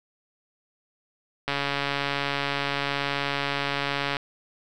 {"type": "click train", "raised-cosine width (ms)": 0.3, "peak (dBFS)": -10, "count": 380, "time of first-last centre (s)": [1.48, 4.168], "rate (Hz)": 141, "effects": []}